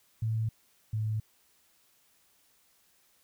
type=tone pair in turn; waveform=sine; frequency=111.3 / 108.7 Hz; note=A2 / A2; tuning=+20 / -21 cents; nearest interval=unison; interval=41 cents; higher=first; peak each=-27 / -28 dBFS; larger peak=first; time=0.22-0.49 / 0.93-1.2 s; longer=neither; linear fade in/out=5 ms; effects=white hiss -67 dBFS RMS until 3.23 s